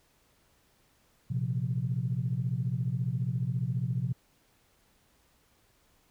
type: chord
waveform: sine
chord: Bb suspended second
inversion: none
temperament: just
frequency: 116.54 / 131.11 / 174.81 Hz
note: Bb2 / C3 / F3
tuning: 0 / +4 / +2 cents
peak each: -32 / -30 / -35 dBFS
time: 1.3-4.13 s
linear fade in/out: 10 ms
effects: tanh soft clip ceiling -19 dBFS + pink hiss -67 dBFS RMS until 6.1 s